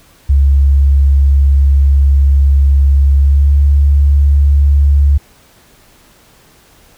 sine tone with pitch glide, 69.3 to 71 Hz, C#2 to C#2, 0 to +42 cents, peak -5 dBFS, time 0.29-5.18 s, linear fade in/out 10 ms, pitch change +42 cents, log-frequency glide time 3.15-3.53 s, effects pink hiss -46 dBFS RMS until 6.97 s

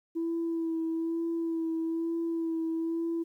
sine tone with vibrato, 329.6 Hz, E4, in tune, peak -27 dBFS, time 0.15-3.24 s, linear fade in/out 20 ms, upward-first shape sine, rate 1.1 Hz, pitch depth 22 cents each way, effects tanh soft clip ceiling -25 dBFS + 11-bit

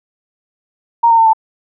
sine tone with pitch steps, 932.3 / 915.8 / 899.5 / 883.5 Hz, A#5 / A#5 / A5 / A5, 0 / -31 / +38 / +7 cents, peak -6 dBFS, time 1.03-1.334 s, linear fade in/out 10 ms, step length 76 ms, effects none

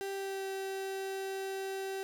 35% pulse tone with pitch glide, 392 to 386.2 Hz, G4 to G4, 0 to -26 cents, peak -34 dBFS, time 0.01-2.03 s, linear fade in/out 0 ms, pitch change -26 cents, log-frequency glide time 0.11-0.47 s, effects none

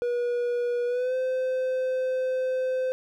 triangle tone with pitch glide, 483.3 to 515 Hz, B4 to C5, -38 to -28 cents, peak -22 dBFS, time 0.02-2.92 s, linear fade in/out 0 ms, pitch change +110 cents, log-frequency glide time 0.86-1.15 s, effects none

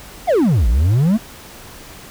triangle exponential two-way sweep, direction down then up, 784 to 51.91 to 236.6 Hz, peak -9 dBFS, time 0.27-1.18 s, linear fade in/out 20 ms, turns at 0.68 s, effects pink hiss -38 dBFS RMS until 2.1 s

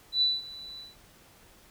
sine tone with ADSR envelope, 3972 Hz, B7, 9 cents sharp, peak -20 dBFS, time 0.12-0.96 s, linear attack 95 ms, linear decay 200 ms, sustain -20 dB, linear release 170 ms, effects pink hiss -57 dBFS RMS until 1.7 s

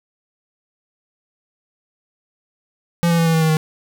square tone with pitch steps, 170.9 / 168.45 / 166.03 / 163.65 / 161.31 / 159 / 156.72 Hz, F3 / E3 / E3 / E3 / E3 / D#3 / D#3, -37 / +38 / +13 / -12 / -37 / +38 / +13 cents, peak -14 dBFS, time 3.03-3.569 s, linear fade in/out 0 ms, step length 77 ms, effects none

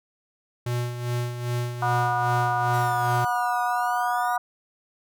square tone with tremolo, 121.4 Hz, B2, 29 cents flat, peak -24 dBFS, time 0.66-3.25 s, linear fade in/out 5 ms, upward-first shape sine, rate 2.5 Hz, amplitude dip 60%
harmonic tone, 242.8 Hz, B3, 29 cents flat, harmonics 3 / 4 / 5 / 6, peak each -25 / -27 / -29 / -31 dBFS, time 1.82-4.38 s, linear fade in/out 5 ms
5% pulse exponential two-way sweep, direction down then up, 1948 to 1244.5 to 1948 Hz, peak -31 dBFS, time 2.73-4.37 s, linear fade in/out 10 ms, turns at 3.63 s
effects none

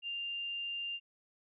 sine tone, 2794 Hz, F7, in tune, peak -36 dBFS, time 0.02-1 s, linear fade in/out 50 ms, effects none

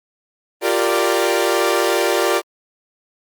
sawtooth chord, G minor seventh, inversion third, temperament equal with one note detuned, 349.2 / 392 / 463.2 / 587.3 Hz, F4 / G4 / Bb4 / D5, 0 / 0 / -11 / 0 cents, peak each -17 dBFS, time 0.61-2.42 s, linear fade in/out 50 ms, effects Opus 32 kbps

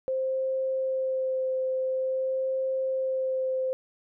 sine tone with vibrato, 523.3 Hz, C5, in tune, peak -25 dBFS, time 0.08-3.73 s, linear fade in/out 0 ms, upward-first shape sine, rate 0.48 Hz, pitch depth 11 cents each way, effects none

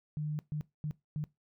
sine tone bursts at uneven times, 151.1 Hz, D3, 50 cents sharp, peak -32 dBFS, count 4, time 0.17-0.39 / 0.52-0.61 / 0.84-0.91 / 1.16-1.24 s, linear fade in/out 0 ms, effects noise-tail reverb RT60 0.2 s tail -20 dB re dry

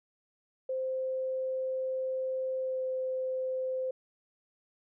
sine tone with pitch glide, 521 to 517.7 Hz, C5 to C5, -7 to -18 cents, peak -30 dBFS, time 0.69-3.91 s, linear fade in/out 5 ms, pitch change -11 cents, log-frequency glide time 2.6-2.82 s, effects none

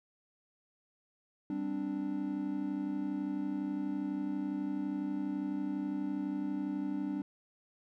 triangle chord, G suspended fourth, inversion none, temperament equal, 196 / 261.6 / 293.7 Hz, G3 / C4 / D4, 0 / 0 / 0 cents, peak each -37 / -38 / -33 dBFS, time 1.5-7.22 s, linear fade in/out 2 ms, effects none

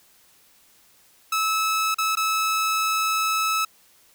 sawtooth tone with dropouts, 1300 Hz, E6, 24 cents flat, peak -17 dBFS, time 1.32-3.65 s, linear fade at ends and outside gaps 5 ms, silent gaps 1.945-1.984 / 2.154-2.17 s, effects white hiss -57 dBFS RMS until 4.14 s

